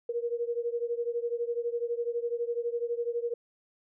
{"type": "beating tone pair", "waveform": "sine", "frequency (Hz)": [468.8, 480.8], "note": ["A#4", "B4"], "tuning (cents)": [10, -46], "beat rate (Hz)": 12, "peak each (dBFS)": [-31, -33], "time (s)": [0.09, 3.34], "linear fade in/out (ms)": 5, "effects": []}